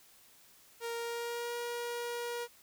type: tone with pitch glide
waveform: sawtooth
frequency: 466.2 to 476.8 Hz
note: A#4 to A#4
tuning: 0 to +39 cents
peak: -32 dBFS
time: 0.8-2.48 s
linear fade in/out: 50 ms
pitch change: +39 cents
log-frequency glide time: 0.95-1.56 s
effects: white hiss -61 dBFS RMS until 2.62 s